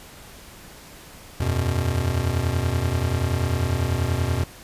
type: chord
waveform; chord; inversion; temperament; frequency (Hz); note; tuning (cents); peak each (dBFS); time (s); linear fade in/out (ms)
square; E suspended second; none; just; 82.41 / 92.71 / 123.61; E2 / F#2 / B2; 0 / +4 / +2; -26; 1.4-4.44; 5
effects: pink hiss -44 dBFS RMS until 4.63 s + resampled to 32000 Hz